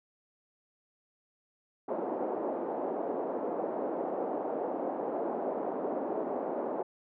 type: band-pass noise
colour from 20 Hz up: white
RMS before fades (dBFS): -34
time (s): 1.88-6.83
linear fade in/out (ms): 10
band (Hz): 270 to 710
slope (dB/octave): 24
effects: none